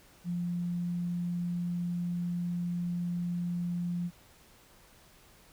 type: tone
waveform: sine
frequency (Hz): 174.61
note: F3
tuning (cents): 0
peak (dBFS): -30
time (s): 0.24-4.11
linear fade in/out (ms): 50
effects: pink hiss -59 dBFS RMS until 5.52 s